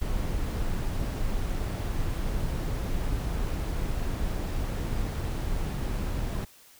brown noise, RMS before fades -29 dBFS, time 0.01-6.45 s, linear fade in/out 10 ms, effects white hiss -55 dBFS RMS until 6.79 s

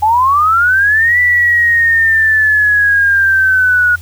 sine linear two-way sweep, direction up then down, 828 to 1973 to 1447 Hz, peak -7 dBFS, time 0.02-3.96 s, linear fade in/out 10 ms, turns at 1.19 s, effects added 85 Hz sine -29 dBFS peak until 4.01 s + white hiss -41 dBFS RMS until 4.01 s

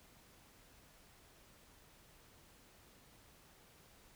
silence, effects pink hiss -64 dBFS RMS until 4.15 s

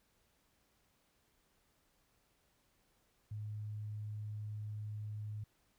sine tone, 105.9 Hz, G#2, 34 cents sharp, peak -40 dBFS, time 3.31-5.44 s, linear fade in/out 5 ms, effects pink hiss -75 dBFS RMS until 5.78 s

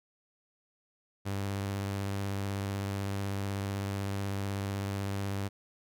sawtooth tone with vibrato, 99 Hz, G2, 18 cents sharp, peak -28 dBFS, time 1.25-5.49 s, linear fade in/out 20 ms, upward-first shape triangle, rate 16 Hz, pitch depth 24 cents each way, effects none

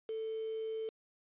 sine tone with quantisation, 442.6 Hz, A4, 10 cents sharp, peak -36 dBFS, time 0.09-0.89 s, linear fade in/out 2 ms, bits 8, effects resampled to 8000 Hz

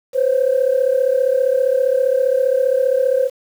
sine tone pair together, 504 / 539.1 Hz, B4 / C#5, +35 / -48 cents, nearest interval minor second, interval 117 cents, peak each -15 dBFS, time 0.13-3.3 s, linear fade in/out 50 ms, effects tanh soft clip ceiling -7 dBFS + 7-bit

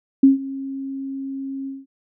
sine tone with ADSR envelope, 270.8 Hz, C#4, 40 cents flat, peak -6 dBFS, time 0.23-1.86 s, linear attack 6 ms, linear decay 140 ms, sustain -20 dB, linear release 190 ms, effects none

